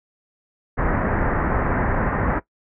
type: low-pass noise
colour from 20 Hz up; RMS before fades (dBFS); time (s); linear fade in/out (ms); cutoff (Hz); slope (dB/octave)
pink; -21; 0.77-2.4; 20; 1900; 48
effects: noise-tail reverb RT60 0.1 s tail -17 dB re dry